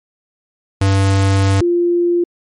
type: tone pair in turn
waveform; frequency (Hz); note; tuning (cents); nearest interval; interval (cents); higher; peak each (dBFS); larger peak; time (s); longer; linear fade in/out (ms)
square / sine; 97.5 / 347.5; G2 / F4; -9 / -9; octave + minor seventh; 2200; second; -11; neither; 0.81-1.61 / 1.61-2.24; first; 5
effects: MP3 48 kbps